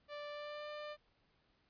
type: tone with pitch glide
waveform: sawtooth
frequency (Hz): 587.3 to 597.2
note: D5 to D5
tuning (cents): 0 to +29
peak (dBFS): -40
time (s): 0.08-0.97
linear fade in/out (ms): 50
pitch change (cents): +29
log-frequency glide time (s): 0.3-0.69
effects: pink hiss -75 dBFS RMS until 1.69 s + resampled to 11025 Hz

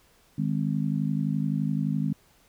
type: harmonic tone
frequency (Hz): 51.7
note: G#1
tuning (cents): -7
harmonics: 3 / 4 / 5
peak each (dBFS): -27 / -28 / -31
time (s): 0.38-2.13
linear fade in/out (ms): 5
effects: pink hiss -61 dBFS RMS until 2.48 s

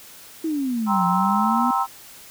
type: exponential two-way sweep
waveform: sine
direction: down then up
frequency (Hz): 329.6 to 174.61 to 249.5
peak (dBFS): -21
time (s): 0.44-1.71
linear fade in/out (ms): 5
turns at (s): 1.06
type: chord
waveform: sine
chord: C dominant seventh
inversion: second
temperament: just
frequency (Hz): 784.9 / 941.9 / 1046.5 / 1308.1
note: G5 / Bb5 / C6 / E6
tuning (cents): +2 / +18 / 0 / -14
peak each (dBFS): -24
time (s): 0.86-1.87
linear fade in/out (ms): 50
effects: white hiss -44 dBFS RMS until 2.3 s

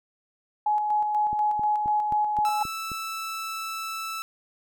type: tone with tremolo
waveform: sine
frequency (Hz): 843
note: G#5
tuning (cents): +26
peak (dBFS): -20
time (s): 0.66-2.63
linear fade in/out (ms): 5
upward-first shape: square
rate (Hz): 4.1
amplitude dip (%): 35
type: click train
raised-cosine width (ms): 3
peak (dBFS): -26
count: 7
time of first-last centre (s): 1.33-2.917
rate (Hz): 3.78
type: tone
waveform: sawtooth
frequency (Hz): 1318.5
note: E6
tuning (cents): 0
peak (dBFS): -27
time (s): 2.45-4.22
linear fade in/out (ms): 0
effects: none

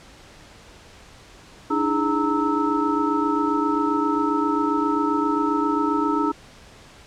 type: tone cluster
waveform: sine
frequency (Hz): 294.3 / 321.8 / 416.1 / 922 / 1306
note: D4 / E4 / G#4 / A#5 / E6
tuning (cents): +4 / -42 / +3 / -19 / -17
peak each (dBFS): -23 / -26 / -28 / -26 / -25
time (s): 1.7-6.32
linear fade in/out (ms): 10
effects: pink hiss -47 dBFS RMS until 7.06 s + low-pass 7000 Hz 12 dB/octave

